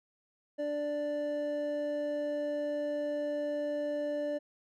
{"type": "tone pair together", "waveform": "triangle", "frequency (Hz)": [293.7, 587.4], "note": ["D4", "D5"], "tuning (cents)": [0, 0], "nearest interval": "octave", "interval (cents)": 1200, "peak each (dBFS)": [-36, -30], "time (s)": [0.58, 4.39], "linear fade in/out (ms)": 20, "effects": []}